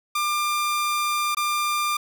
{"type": "tone with dropouts", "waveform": "sawtooth", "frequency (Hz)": 1195, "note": "D6", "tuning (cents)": 30, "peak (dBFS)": -18, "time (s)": [0.15, 1.97], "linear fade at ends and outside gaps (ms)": 5, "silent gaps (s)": [1.348, 1.369], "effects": []}